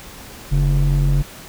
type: ring-modulated tone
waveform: triangle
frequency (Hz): 92.5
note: F#2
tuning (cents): 0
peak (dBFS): -8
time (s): 0.51-1.23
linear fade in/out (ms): 20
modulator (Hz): 48.4
effects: pink hiss -38 dBFS RMS until 1.48 s